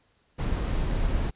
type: noise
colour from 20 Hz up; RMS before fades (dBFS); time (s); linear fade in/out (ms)
brown; -26; 0.38-1.31; 20
effects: pink hiss -67 dBFS RMS until 1.35 s + resampled to 8000 Hz